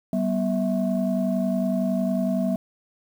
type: tone cluster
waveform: sine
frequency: 192.3 / 243.2 / 652 Hz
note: G3 / B3 / E5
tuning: -33 / -26 / -19 cents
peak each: -23 / -24 / -27 dBFS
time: 0.13-2.56 s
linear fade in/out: 2 ms
effects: tanh soft clip ceiling -14 dBFS + 8-bit